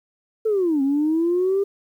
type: linear two-way sweep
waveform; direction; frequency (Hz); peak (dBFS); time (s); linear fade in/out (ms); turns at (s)
sine; down then up; 452 to 267.5 to 402.7; -16; 0.45-1.64; 10; 0.82
effects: tanh soft clip ceiling -13 dBFS + 9-bit